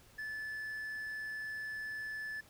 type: tone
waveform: triangle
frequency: 1738 Hz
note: A6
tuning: 22 cents flat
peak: -37 dBFS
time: 0.18-2.41 s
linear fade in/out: 10 ms
effects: added 107 Hz sine -70 dBFS peak until 2.49 s + pink hiss -62 dBFS RMS until 2.49 s